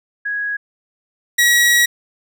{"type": "tone pair in turn", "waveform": ["sine", "sawtooth"], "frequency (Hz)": [1661.2, 1915.1], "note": ["G#6", "A#6"], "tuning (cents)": [0, 46], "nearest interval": "major second", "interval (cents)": 246, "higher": "second", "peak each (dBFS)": [-19, -7], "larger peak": "second", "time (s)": [[0.25, 0.57], [1.38, 1.86]], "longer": "second", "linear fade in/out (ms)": 10, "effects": []}